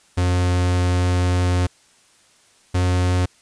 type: tone pair in turn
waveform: 45% pulse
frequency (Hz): 89.7 / 90.32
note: F2 / F#2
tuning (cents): +47 / -41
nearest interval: unison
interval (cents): 12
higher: second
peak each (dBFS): -16 / -16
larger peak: neither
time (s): 0.17-1.67 / 2.74-3.26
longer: first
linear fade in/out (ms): 10
effects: white hiss -55 dBFS RMS until 3.41 s + resampled to 22050 Hz